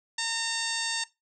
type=harmonic tone; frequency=913 Hz; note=A#5; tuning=36 cents flat; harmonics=1 / 2 / 3 / 4 / 5 / 6 / 7 / 8 / 9; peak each=-38 / -34 / -38 / -35 / -35 / -40 / -38 / -40 / -38 dBFS; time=0.18-1.04 s; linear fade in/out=5 ms; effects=noise-tail reverb RT60 0.2 s tail -18 dB re dry

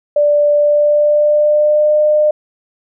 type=tone with pitch glide; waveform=sine; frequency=587.3 to 604.2 Hz; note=D5 to D5; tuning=0 to +49 cents; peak=-8 dBFS; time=0.16-2.31 s; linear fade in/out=5 ms; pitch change=+49 cents; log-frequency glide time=0.53-1.99 s; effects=none

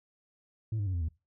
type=tone with pitch steps; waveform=sine; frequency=110 / 101.45 / 93.57 / 86.3 / 79.6 Hz; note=A2 / G#2 / F#2 / F2 / D#2; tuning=0 / -40 / +20 / -20 / +40 cents; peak=-26 dBFS; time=0.72-1.085 s; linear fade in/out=5 ms; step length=73 ms; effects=noise-tail reverb RT60 0.3 s tail -26 dB re dry + tanh soft clip ceiling -28 dBFS

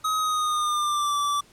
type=tone with pitch glide; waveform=square; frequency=1266 to 1160.9 Hz; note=D#6 to D6; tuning=+30 to -20 cents; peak=-23 dBFS; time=0.04-1.41 s; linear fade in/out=10 ms; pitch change=-150 cents; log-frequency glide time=0.17-1.17 s; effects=pink hiss -55 dBFS RMS until 1.52 s + low-pass 11000 Hz 12 dB/octave

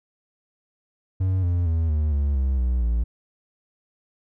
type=tone with pitch steps; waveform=triangle; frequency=93.8 / 87.52 / 81.66 / 76.19 / 71.09 / 66.33 / 61.88 / 57.74 Hz; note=F#2 / F2 / E2 / D#2 / C#2 / C2 / B1 / A#1; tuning=+24 / +4 / -16 / -36 / +44 / +24 / +4 / -16 cents; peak=-17 dBFS; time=1.2-3.04 s; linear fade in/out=10 ms; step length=230 ms; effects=none

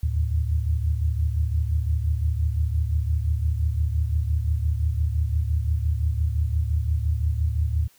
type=tone cluster; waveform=sine; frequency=75.1 / 80.9 / 109.2 Hz; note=D2 / E2 / A2; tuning=+39 / -32 / -13 cents; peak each=-22 / -28 / -27 dBFS; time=0.03-7.88 s; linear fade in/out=5 ms; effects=white hiss -58 dBFS RMS until 7.98 s

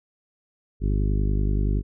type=harmonic tone; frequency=50.5 Hz; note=G#1; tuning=48 cents flat; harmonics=1 / 2 / 3 / 4 / 5 / 6 / 7 / 8; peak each=-21 / -27 / -31 / -33 / -35 / -37 / -38 / -39 dBFS; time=0.8-1.83 s; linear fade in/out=50 ms; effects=none

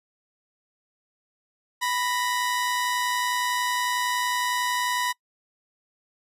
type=tone pair together; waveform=sawtooth; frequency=987.8 / 1864.7 Hz; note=B5 / A#6; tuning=0 / 0 cents; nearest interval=major seventh; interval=1100 cents; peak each=-21 / -27 dBFS; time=1.81-5.13 s; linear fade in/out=20 ms; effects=noise-tail reverb RT60 0.1 s tail -25 dB re dry + resampled to 32000 Hz

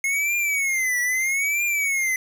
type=tone with vibrato; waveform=square; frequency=2162 Hz; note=C#7; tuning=44 cents flat; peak=-21 dBFS; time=0.04-2.16 s; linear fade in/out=2 ms; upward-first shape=triangle; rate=0.78 Hz; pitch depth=190 cents each way; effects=8-bit

